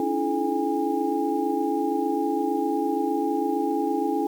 sine tone cluster, 279.8 / 306.4 / 335 / 427.2 / 814 Hz, C#4 / D#4 / E4 / G#4 / G#5, +16 / -27 / +28 / +49 / -35 cents, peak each -28 / -31 / -27 / -29 / -28 dBFS, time 0-4.27 s, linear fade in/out 2 ms, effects 8-bit

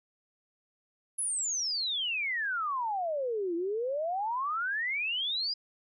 sine exponential two-way sweep, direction down then up, 10790 to 329.9 to 4979 Hz, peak -29 dBFS, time 1.18-5.54 s, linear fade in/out 10 ms, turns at 3.55 s, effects none

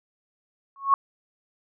sine tone with exponential growth, 1100 Hz, C#6, 14 cents flat, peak -11 dBFS, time 0.76-0.94 s, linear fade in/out 1 ms, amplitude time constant 39 ms, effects none

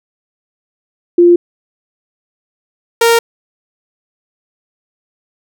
sine / sawtooth tone pair in turn, 348.1 / 463.6 Hz, F4 / A#4, -6 / -10 cents, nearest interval perfect fourth, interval 496 cents, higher second, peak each -3 dBFS, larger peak neither, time 1.18-1.36 / 3.01-3.19 s, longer neither, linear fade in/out 5 ms, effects none

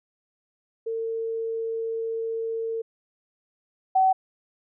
sine tone pair in turn, 452.6 / 758.5 Hz, A4 / F#5, +49 / +43 cents, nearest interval major sixth, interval 894 cents, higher second, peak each -26 / -16 dBFS, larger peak second, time 0.86-2.82 / 3.95-4.13 s, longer first, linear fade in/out 10 ms, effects none

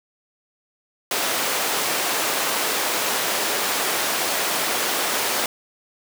pink high-pass noise, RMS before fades -23 dBFS, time 1.11-5.46 s, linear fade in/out 2 ms, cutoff 460 Hz, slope 12 dB/octave, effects none

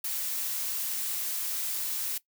blue noise, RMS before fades -32 dBFS, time 0.04-2.18 s, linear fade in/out 5 ms, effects noise-tail reverb RT60 0.1 s tail -18 dB re dry

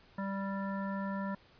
harmonic tone, 196 Hz, G3, in tune, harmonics 1 / 3 / 5 / 7 / 9, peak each -35 / -43 / -42 / -47 / -47 dBFS, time 0.18-1.35 s, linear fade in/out 5 ms, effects pink hiss -62 dBFS RMS until 1.59 s + resampled to 11025 Hz

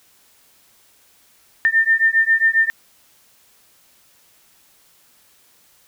sine beating tone pair, 1800 / 1807.4 Hz, A6 / A6, +39 / +46 cents, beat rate 7.4 Hz, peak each -16 dBFS, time 1.65-2.7 s, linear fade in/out 0 ms, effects white hiss -55 dBFS RMS until 5.87 s

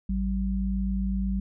sine tone pair together, 54.02 / 192.5 Hz, A1 / G3, -31 / -31 cents, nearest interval octave + minor seventh, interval 2200 cents, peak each -27 dBFS, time 0.09-1.4 s, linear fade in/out 5 ms, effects none

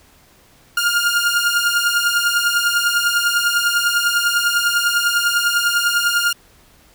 sawtooth beating tone pair, 1408 / 1418 Hz, F6 / F6, +14 / +26 cents, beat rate 10 Hz, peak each -14 / -15 dBFS, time 0.77-6.33 s, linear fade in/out 5 ms, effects pink hiss -51 dBFS RMS until 6.94 s

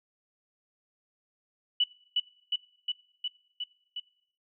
sine tone with echo, 2960 Hz, F#7, in tune, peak -21 dBFS, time 1.8-1.84 s, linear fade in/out 5 ms, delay 360 ms, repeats 6, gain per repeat -2 dB, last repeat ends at 4 s, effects noise-tail reverb RT60 0.7 s tail -23 dB re dry

